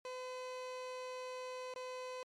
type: tone with dropouts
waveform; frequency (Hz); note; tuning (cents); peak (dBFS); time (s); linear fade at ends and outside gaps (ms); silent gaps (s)
30% pulse; 508; B4; +49; -40; 0.05-2.23; 1; 1.739-1.76
effects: low-pass 7000 Hz 12 dB/octave + MP3 64 kbps